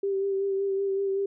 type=tone with vibrato; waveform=sine; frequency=392 Hz; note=G4; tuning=in tune; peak=-24 dBFS; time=0.03-1.26 s; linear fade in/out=5 ms; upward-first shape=sine; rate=5.3 Hz; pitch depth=24 cents each way; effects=none